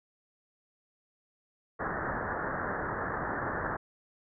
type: low-pass noise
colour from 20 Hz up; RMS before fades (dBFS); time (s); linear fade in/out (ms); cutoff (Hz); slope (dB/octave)
white; -34; 1.79-3.77; 10; 1800; 96
effects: none